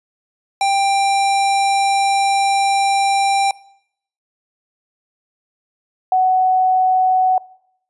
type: tone pair in turn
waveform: square / sine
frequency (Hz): 790 / 745.7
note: G5 / F#5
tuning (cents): +13 / +13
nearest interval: minor second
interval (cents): 100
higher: first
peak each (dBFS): -14 / -11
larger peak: second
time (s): 0.61-3.51 / 6.12-7.38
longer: first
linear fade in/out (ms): 2
effects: noise-tail reverb RT60 0.7 s tail -22 dB re dry + resampled to 24000 Hz